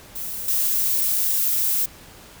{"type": "noise with level steps", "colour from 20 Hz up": "violet", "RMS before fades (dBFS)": [-30, -21], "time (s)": [0.15, 1.86], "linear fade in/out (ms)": 10, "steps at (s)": 0.48, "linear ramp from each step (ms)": 2, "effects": ["pink hiss -45 dBFS RMS until 2.4 s"]}